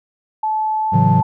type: tone with pitch glide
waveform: sine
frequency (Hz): 867 to 877.1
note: A5 to A5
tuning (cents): -26 to -6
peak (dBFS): -16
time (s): 0.43-1.23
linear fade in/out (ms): 5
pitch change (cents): +20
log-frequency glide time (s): 0.81-0.95
type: chord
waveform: triangle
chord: F# minor seventh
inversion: first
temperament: equal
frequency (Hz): 110 / 138.59 / 164.81 / 185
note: A2 / C#3 / E3 / F#3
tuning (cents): 0 / 0 / 0 / 0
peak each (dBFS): -15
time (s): 0.92-1.22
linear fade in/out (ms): 20
effects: none